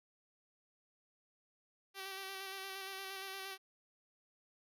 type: tone with vibrato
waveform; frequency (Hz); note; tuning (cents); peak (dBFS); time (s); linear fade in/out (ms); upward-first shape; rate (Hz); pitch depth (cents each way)
5% pulse; 386.3; G4; -25; -32; 1.94-3.58; 50; square; 8.6; 20
effects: none